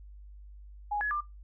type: tone with pitch steps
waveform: sine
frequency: 829 / 1692 / 1191 Hz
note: G#5 / G#6 / D6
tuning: -3 / +32 / +24 cents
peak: -28 dBFS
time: 0.91-1.21 s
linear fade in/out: 10 ms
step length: 100 ms
effects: noise-tail reverb RT60 0.2 s tail -23 dB re dry + added 50 Hz sine -46 dBFS peak until 1.43 s